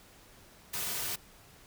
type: noise with comb filter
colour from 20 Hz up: white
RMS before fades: -35 dBFS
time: 0.73-1.16 s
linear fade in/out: 10 ms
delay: 3.7 ms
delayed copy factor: -0.6
effects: pink hiss -57 dBFS RMS until 1.66 s